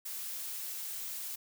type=noise; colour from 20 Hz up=blue; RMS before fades=-40 dBFS; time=0.05-1.36 s; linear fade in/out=10 ms; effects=none